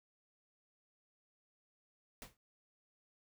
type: noise with exponential decay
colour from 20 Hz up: pink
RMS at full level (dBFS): -45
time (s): 2.22-2.37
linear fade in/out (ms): 1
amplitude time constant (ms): 31
effects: noise-tail reverb RT60 0.1 s tail -18 dB re dry